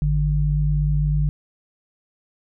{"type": "tone pair together", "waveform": "sine", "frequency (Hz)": [52.64, 148.9], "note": ["G#1", "D3"], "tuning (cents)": [24, 24], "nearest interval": "octave + tritone", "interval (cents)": 1800, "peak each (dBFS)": [-20, -19], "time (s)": [0.02, 1.29], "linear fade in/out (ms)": 0, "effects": []}